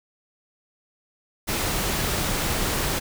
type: noise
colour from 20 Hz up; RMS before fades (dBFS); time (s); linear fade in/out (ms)
pink; -25; 1.47-3; 20
effects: none